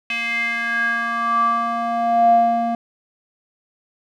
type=tone with band-pass filter sweep; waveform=square; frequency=233.1 Hz; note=A#3; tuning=in tune; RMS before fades=-19 dBFS; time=0.1-2.75 s; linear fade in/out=2 ms; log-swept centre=2500 to 540 Hz; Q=7.2; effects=none